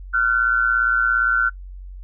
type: tone pair together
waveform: sine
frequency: 1386 / 1503.4 Hz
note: F6 / F#6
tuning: -14 / +27 cents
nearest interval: minor second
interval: 141 cents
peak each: -18 dBFS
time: 0.13-1.5 s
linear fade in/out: 20 ms
effects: noise-tail reverb RT60 0.1 s tail -24 dB re dry + added 46 Hz sine -33 dBFS peak until 2.03 s